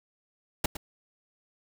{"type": "noise with echo", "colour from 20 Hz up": "pink", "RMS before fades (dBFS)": -25, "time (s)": [0.64, 0.66], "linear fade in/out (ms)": 5, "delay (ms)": 110, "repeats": 1, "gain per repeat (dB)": -12, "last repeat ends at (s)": 0.77, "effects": []}